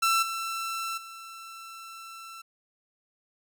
sawtooth tone with level steps, 1339 Hz, E6, 27 cents sharp, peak -18 / -27 / -38 dBFS, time 0.02-2.42 s, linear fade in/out 10 ms, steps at 0.22 / 0.97 s, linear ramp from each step 10 ms, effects none

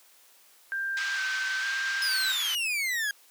sine tone with vibrato, 1565 Hz, G6, 3 cents flat, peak -28 dBFS, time 0.72-2.32 s, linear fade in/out 0 ms, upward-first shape square, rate 1.1 Hz, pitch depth 22 cents each way
pink band-pass noise, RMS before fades -36 dBFS, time 0.97-2.55 s, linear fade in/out 0 ms, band 1300 to 6000 Hz, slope 24 dB/octave
40% pulse exponential sweep, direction down, 5150 to 1615 Hz, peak -26 dBFS, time 2.02-3.11 s, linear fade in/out 2 ms
effects white hiss -58 dBFS RMS until 3.3 s + high-pass 400 Hz 12 dB/octave

